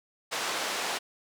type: band-pass noise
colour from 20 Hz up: pink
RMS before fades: -32 dBFS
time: 0.31-0.99 s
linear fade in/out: 20 ms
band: 560 to 7300 Hz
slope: 12 dB/octave
effects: none